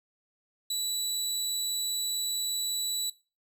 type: tone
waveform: 25% pulse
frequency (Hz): 3943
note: B7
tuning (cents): -4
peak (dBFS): -25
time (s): 0.7-3.1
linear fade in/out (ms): 5
effects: noise-tail reverb RT60 0.3 s tail -18 dB re dry